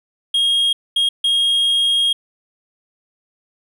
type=tone bursts at uneven times; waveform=triangle; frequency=3257 Hz; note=G#7; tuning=34 cents flat; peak=-12 dBFS; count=3; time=0.34-0.73 / 0.96-1.09 / 1.24-2.13 s; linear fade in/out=5 ms; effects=none